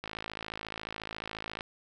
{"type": "click train", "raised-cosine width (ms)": 0.3, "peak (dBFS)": -21, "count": 86, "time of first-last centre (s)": [0.04, 1.608], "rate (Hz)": 54.2, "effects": []}